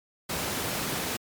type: high-pass noise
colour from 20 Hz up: pink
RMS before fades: -31 dBFS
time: 0.29-1.17 s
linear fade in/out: 10 ms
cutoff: 110 Hz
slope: 12 dB/octave
effects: MP3 96 kbps